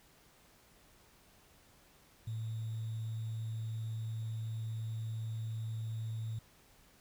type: tone with sample-and-hold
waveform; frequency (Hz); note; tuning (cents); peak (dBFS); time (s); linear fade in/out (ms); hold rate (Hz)
sine; 111.4; A2; +22; -36; 2.27-6.39; 5; 3675
effects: pink hiss -64 dBFS RMS until 7 s